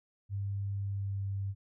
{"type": "tone with pitch glide", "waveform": "sine", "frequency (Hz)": [99.5, 98.41], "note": ["G2", "G2"], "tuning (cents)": [26, 7], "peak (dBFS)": -32, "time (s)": [0.29, 1.55], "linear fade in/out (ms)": 50, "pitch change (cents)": -19, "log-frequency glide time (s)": [0.81, 1.23], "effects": []}